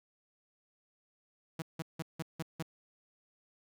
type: tone bursts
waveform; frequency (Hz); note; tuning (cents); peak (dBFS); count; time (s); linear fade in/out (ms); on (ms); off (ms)
sawtooth; 161.9; E3; -31; -31; 6; 1.59-2.626; 5; 31; 170
effects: none